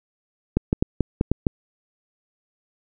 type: clicks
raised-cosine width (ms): 3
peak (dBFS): -5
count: 7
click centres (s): 0.57 / 0.729 / 0.825 / 1.007 / 1.211 / 1.316 / 1.468
effects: none